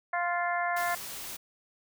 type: harmonic tone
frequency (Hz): 349.2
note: F4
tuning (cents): 0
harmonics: 2 / 3 / 4 / 5 / 6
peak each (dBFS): -30 / -34 / -36 / -34 / -38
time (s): 0.13-0.95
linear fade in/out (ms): 5
type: noise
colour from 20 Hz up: white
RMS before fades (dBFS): -40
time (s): 0.76-1.37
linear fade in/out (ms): 10
effects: none